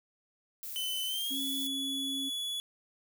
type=noise; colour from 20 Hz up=violet; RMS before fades=-41 dBFS; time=0.63-1.67 s; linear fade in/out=0 ms
type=tone with pitch glide; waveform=45% pulse; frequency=3032 to 3403 Hz; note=F#7 to G#7; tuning=+42 to +41 cents; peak=-33 dBFS; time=0.76-2.6 s; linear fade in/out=0 ms; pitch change=+199 cents; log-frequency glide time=1.06-1.41 s
type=tone; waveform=sine; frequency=271 Hz; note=C#4; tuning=39 cents flat; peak=-37 dBFS; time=1.3-2.3 s; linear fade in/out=20 ms
effects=none

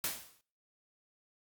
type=noise with exponential decay; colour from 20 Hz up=white; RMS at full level=-32 dBFS; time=0.04-0.41 s; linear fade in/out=1 ms; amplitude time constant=79 ms; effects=noise-tail reverb RT60 0.5 s tail -23 dB re dry + Opus 48 kbps

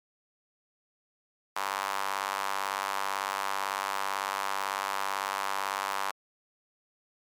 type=tone with high-pass filter; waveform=sawtooth; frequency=98 Hz; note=G2; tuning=in tune; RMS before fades=-32 dBFS; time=1.56-6.11 s; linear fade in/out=5 ms; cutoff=1000 Hz; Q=2.7; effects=MP3 96 kbps

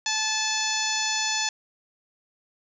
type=harmonic tone; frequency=869 Hz; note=A5; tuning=22 cents flat; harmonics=1 / 2 / 3 / 4 / 5 / 6 / 7 / 8; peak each=-32 / -32 / -32 / -32 / -32 / -32 / -32 / -32 dBFS; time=0.06-1.49 s; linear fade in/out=2 ms; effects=none

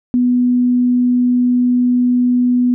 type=tone; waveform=sine; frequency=246.9 Hz; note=B3; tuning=in tune; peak=-10 dBFS; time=0.14-2.74 s; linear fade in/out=0 ms; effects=none

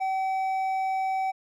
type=tone with hard clipping; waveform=sine; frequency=764 Hz; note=G5; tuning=45 cents flat; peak=-26 dBFS; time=0-1.32 s; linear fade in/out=20 ms; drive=5 dB; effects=none

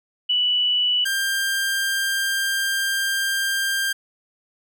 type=tone pair in turn; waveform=sine / sawtooth; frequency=2959 / 1591.2 Hz; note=F#7 / G6; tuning=-1 / +25 cents; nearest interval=major seventh; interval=1074 cents; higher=first; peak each=-17 dBFS; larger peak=neither; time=0.29-1.05 / 1.05-3.93 s; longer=second; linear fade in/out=10 ms; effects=none

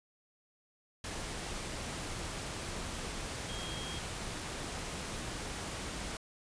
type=tone in noise; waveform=sine; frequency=3249 Hz; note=G#7; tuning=39 cents flat; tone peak=-44 dBFS; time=3.49-3.99 s; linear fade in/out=2 ms; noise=pink; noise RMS=-40 dBFS; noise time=1.04-6.17 s; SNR=-7 dB; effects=resampled to 22050 Hz

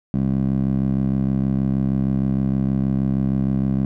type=tone with band-pass filter; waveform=15% pulse; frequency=66.4 Hz; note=C2; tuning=26 cents sharp; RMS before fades=-20 dBFS; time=0.14-3.85 s; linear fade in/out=0 ms; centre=190 Hz; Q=1.7; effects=none

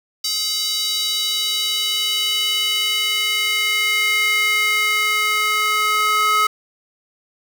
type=tone with high-pass filter sweep; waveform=square; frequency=425.4 Hz; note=G#4; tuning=42 cents sharp; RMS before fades=-19 dBFS; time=0.24-6.47 s; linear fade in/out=5 ms; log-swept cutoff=4500 to 1400 Hz; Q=3.2; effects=none

